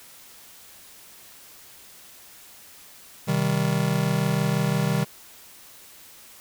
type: chord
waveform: square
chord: C minor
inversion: none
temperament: just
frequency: 130.81 / 156.98 / 196.22 Hz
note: C3 / Eb3 / G3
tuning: 0 / +16 / +2 cents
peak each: -27 / -25 / -27 dBFS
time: 3.27-5.05 s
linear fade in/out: 20 ms
effects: white hiss -48 dBFS RMS until 6.4 s